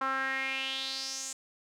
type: tone with band-pass filter sweep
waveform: sawtooth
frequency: 266.7 Hz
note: C4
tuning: 33 cents sharp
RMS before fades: -34 dBFS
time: 0.01-1.33 s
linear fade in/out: 5 ms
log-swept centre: 1200 to 7500 Hz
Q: 4.5
effects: none